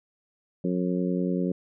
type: harmonic tone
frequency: 90.4 Hz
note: F#2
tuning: 40 cents flat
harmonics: 2 / 3 / 4 / 5 / 6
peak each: -26 / -30 / -32 / -34 / -36 dBFS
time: 0.64-1.52 s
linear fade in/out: 5 ms
effects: none